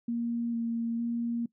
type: tone with vibrato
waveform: sine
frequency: 233.1 Hz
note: A#3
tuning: in tune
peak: -28 dBFS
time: 0.08-1.46 s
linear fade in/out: 5 ms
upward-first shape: square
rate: 1.1 Hz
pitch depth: 13 cents each way
effects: noise-tail reverb RT60 0.1 s tail -21 dB re dry